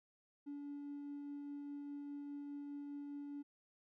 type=tone with tremolo; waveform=triangle; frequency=286.7 Hz; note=D4; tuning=42 cents flat; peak=-40 dBFS; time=0.46-3.43 s; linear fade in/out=20 ms; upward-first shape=triangle; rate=4.9 Hz; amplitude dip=30%; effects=tanh soft clip ceiling -40 dBFS